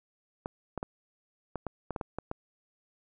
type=clicks; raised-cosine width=1 ms; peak=-20 dBFS; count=10; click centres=0.459 / 0.777 / 0.829 / 1.557 / 1.667 / 1.907 / 1.962 / 2.012 / 2.186 / 2.314 s; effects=none